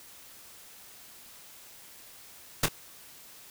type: noise with echo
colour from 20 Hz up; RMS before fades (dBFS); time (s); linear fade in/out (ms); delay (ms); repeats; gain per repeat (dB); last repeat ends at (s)
pink; -23; 2.63-2.66; 5; 26; 1; -10; 2.686
effects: white hiss -51 dBFS RMS until 3.5 s